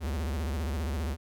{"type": "tone with vibrato", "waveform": "square", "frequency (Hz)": 74.3, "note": "D2", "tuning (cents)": 21, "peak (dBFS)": -30, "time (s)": [0, 1.17], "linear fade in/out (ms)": 50, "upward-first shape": "sine", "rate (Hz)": 15, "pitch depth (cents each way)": 230, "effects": []}